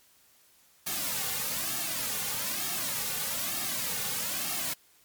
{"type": "noise with flanger", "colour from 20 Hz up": "white", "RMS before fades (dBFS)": -32, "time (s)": [0.86, 4.74], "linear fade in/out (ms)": 10, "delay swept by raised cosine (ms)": [2, 3.1], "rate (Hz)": 1.1, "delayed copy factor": -0.95, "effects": ["white hiss -62 dBFS RMS until 5.04 s", "MP3 96 kbps"]}